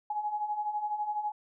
sine beating tone pair, 830.6 / 842.6 Hz, G#5 / G#5, 0 / +25 cents, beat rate 12 Hz, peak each -37 / -31 dBFS, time 0.1-1.32 s, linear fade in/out 5 ms, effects none

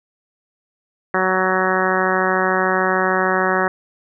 harmonic tone, 186.7 Hz, F#3, 16 cents sharp, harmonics 1 / 2 / 3 / 4 / 5 / 6 / 7 / 8 / 9 / 10, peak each -26 / -22 / -24 / -24 / -26 / -24 / -25 / -25 / -24 / -26 dBFS, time 1.14-3.68 s, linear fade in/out 2 ms, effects none

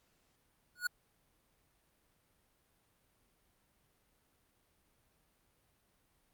square tone with exponential growth, 1456 Hz, F#6, 28 cents flat, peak -29 dBFS, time 0.75-0.87 s, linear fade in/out 5 ms, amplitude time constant 24 ms, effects pink hiss -74 dBFS RMS until 6.33 s + Opus 48 kbps

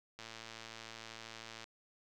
click train, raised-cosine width 0.2 ms, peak -30 dBFS, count 165, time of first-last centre 0.19-1.641 s, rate 113 Hz, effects none

